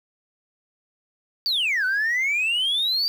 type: exponential two-way sweep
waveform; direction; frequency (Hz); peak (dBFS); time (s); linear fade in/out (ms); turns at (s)
sine; down then up; 4724 to 1480 to 4724; -18; 1.46-3.08; 0; 1.85
effects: tanh soft clip ceiling -18 dBFS + 8-bit